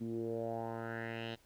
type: tone with low-pass filter sweep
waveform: 10% pulse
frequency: 114.4 Hz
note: A#2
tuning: 32 cents flat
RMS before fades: -40 dBFS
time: 0-1.36 s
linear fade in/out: 20 ms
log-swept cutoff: 250 to 3600 Hz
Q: 3.7
effects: pink hiss -68 dBFS RMS until 1.45 s